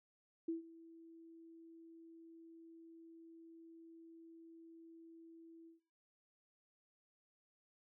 sine tone with ADSR envelope, 329.6 Hz, E4, in tune, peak -35 dBFS, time 0.48-5.8 s, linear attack 7 ms, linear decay 130 ms, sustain -21 dB, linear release 130 ms, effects noise-tail reverb RT60 0.6 s tail -23 dB re dry

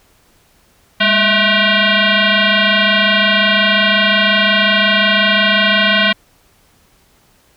sine tone with frequency modulation, 659.3 Hz, E5, in tune, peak -9 dBFS, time 1-6.13 s, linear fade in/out 10 ms, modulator 431 Hz, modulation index 6.8, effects pink hiss -53 dBFS RMS until 7.56 s

